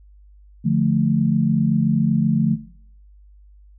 sine chord, D minor, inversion none, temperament equal, 146.83 / 174.61 / 220 Hz, D3 / F3 / A3, 0 / 0 / 0 cents, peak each -20 dBFS, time 0.64-2.56 s, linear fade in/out 20 ms, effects noise-tail reverb RT60 0.6 s tail -18 dB re dry + added 50 Hz sine -45 dBFS peak until 3.78 s

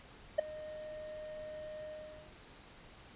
triangle tone with ADSR envelope, 615 Hz, D#5, 20 cents flat, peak -20 dBFS, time 0.38-2.34 s, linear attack 12 ms, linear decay 7 ms, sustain -21 dB, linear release 460 ms, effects pink hiss -56 dBFS RMS until 3.15 s + resampled to 8000 Hz

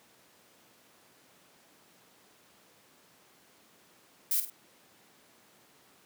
violet noise with echo, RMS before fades -28 dBFS, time 4.31-4.4 s, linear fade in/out 2 ms, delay 50 ms, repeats 2, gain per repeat -9 dB, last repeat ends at 4.5 s, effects pink hiss -61 dBFS RMS until 6.05 s + high-pass 200 Hz 12 dB/octave

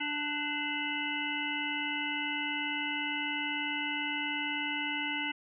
harmonic tone with a mistuned harmonic, 293.7 Hz, D4, in tune, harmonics 1 / 3 / 5 / 7 / 9 / 10, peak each -39 / -40 / -40 / -36 / -39 / -38 dBFS, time 0-5.32 s, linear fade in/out 10 ms, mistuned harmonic 5, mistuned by +31 cents, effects none

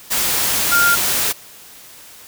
sine tone in noise, 1400 Hz, F6, 4 cents sharp, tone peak -12 dBFS, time 0.71-0.96 s, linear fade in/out 20 ms, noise white, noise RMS -18 dBFS, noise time 0.1-1.33 s, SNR +3 dB, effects white hiss -41 dBFS RMS until 2.27 s

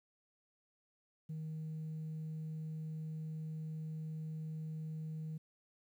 sine tone, 157.1 Hz, D#3, 17 cents sharp, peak -38 dBFS, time 1.29-5.38 s, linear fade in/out 10 ms, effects tanh soft clip ceiling -38 dBFS + 12-bit

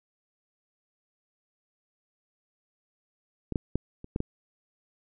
clicks, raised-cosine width 3 ms, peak -18 / -13 / -13 / -28 / -16 / -15 dBFS, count 6, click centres 3.523 / 3.558 / 3.756 / 4.044 / 4.161 / 4.204 s, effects none

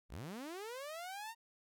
sawtooth linear sweep, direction up, 33.88 to 932.3 Hz, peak -40 dBFS, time 0.09-1.35 s, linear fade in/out 50 ms, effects none

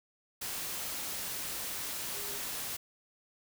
sine tone in noise, 405.4 Hz, G#4, 42 cents flat, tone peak -48 dBFS, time 2.14-2.38 s, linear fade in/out 10 ms, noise white, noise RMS -38 dBFS, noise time 0.41-2.77 s, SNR -13 dB, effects none

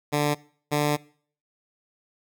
10% pulse tone pair in turn, 147.2 / 147.77 Hz, D3 / D3, +4 / +11 cents, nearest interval unison, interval 7 cents, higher second, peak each -13 dBFS, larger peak neither, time 0.12-0.35 / 0.71-0.97 s, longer second, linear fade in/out 20 ms, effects noise-tail reverb RT60 0.5 s tail -22 dB re dry

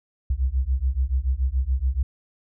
sine beating tone pair, 61.74 / 68.74 Hz, B1 / C#2, 0 / -14 cents, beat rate 7 Hz, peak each -23 dBFS, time 0.3-2.03 s, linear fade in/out 5 ms, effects none

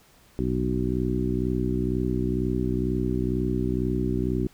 harmonic tone with a mistuned harmonic, 62.1 Hz, B1, 10 cents sharp, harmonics 1 / 2 / 3 / 4 / 5 / 6, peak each -30 / -30 / -30 / -30 / -30 / -30 dBFS, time 0.39-4.47 s, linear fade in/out 0 ms, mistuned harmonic 1, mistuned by -51 cents, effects pink hiss -57 dBFS RMS until 4.53 s

